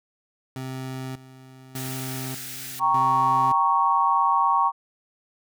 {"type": "tone with tremolo", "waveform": "25% pulse", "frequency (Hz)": 130.81, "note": "C3", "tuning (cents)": 0, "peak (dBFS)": -27, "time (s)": [0.56, 3.52], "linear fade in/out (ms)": 2, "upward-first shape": "square", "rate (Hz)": 0.84, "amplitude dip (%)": 80}
{"type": "high-pass noise", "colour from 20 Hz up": "white", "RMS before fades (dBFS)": -36, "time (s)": [1.75, 2.8], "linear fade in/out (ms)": 10, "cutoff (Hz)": 1300, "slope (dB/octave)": 96}
{"type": "chord", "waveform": "sine", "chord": "G diminished", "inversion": "none", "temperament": "equal", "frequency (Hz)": [784, 932.3, 1108.7], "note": ["G5", "Bb5", "Db6"], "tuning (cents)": [0, 0, 0], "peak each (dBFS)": [-25, -22, -20], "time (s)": [2.79, 4.72], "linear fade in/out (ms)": 50}
{"effects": []}